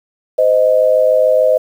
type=tone pair together; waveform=sine; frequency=515.5 / 622.3 Hz; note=C5 / D#5; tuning=-26 / 0 cents; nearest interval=minor third; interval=326 cents; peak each=-11 dBFS; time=0.38-1.58 s; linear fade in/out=10 ms; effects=7-bit